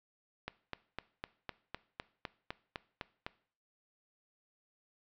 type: click train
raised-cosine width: 0.3 ms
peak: -22 dBFS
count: 12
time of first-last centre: 0.48-3.265 s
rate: 3.95 Hz
effects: noise-tail reverb RT60 0.5 s tail -19 dB re dry + low-pass 5000 Hz 12 dB/octave